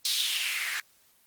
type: noise with band-pass filter sweep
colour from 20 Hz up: blue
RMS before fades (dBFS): -28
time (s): 0.05-0.8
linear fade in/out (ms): 2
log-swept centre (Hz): 4200 to 1700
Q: 3.6
effects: white hiss -63 dBFS RMS until 1.26 s + Opus 24 kbps